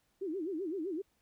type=tone with vibrato; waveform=sine; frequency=349.2 Hz; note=F4; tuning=in tune; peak=-34 dBFS; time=0.21-1.02 s; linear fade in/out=10 ms; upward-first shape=sine; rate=7.8 Hz; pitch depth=240 cents each way; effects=pink hiss -75 dBFS RMS until 1.21 s